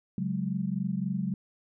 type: chord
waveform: sine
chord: C# suspended fourth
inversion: none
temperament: equal with one note detuned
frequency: 138.59 / 185 / 208.6 Hz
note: C#3 / F#3 / G#3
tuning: 0 / 0 / +8 cents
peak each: -35 / -30 / -33 dBFS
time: 0.18-1.34 s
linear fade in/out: 2 ms
effects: none